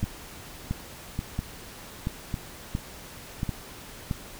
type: two click trains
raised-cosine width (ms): 5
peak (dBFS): -15 / -16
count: 7 / 4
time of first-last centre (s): 0.03-4.112 / 0.04-3.492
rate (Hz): 1.47 / 0.869
effects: pink hiss -44 dBFS RMS until 4.39 s